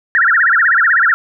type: tone with vibrato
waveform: sine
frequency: 1600 Hz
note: G6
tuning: 35 cents sharp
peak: -8 dBFS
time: 0.15-1.14 s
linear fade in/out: 0 ms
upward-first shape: sine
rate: 16 Hz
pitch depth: 300 cents each way
effects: none